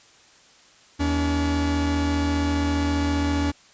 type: tone pair together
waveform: 45% pulse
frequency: 80.2 / 285.8 Hz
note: E2 / D4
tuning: -47 / -47 cents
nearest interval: octave + minor seventh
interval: 2200 cents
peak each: -24 / -23 dBFS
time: 0.99-3.52 s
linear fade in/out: 20 ms
effects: white hiss -53 dBFS RMS until 3.73 s + resampled to 16000 Hz